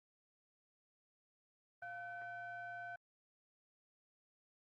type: ring-modulated tone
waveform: triangle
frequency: 409.3 Hz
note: G#4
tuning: 25 cents flat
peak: -40 dBFS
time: 1.82-2.96 s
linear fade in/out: 5 ms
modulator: 1110 Hz
effects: Opus 32 kbps